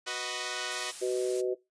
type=chord; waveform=5% pulse; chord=B major; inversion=second; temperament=equal; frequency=370 / 493.9 / 622.3 Hz; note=F#4 / B4 / D#5; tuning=0 / 0 / 0 cents; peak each=-26 dBFS; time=0.06-0.92 s; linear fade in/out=20 ms
type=noise; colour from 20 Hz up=blue; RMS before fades=-39 dBFS; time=0.7-1.42 s; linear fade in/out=20 ms
type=harmonic tone; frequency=124.8 Hz; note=B2; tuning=19 cents sharp; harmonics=3 / 4 / 5; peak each=-28 / -33 / -38 dBFS; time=1.01-1.55 s; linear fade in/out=20 ms
effects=noise-tail reverb RT60 0.2 s tail -19 dB re dry + resampled to 22050 Hz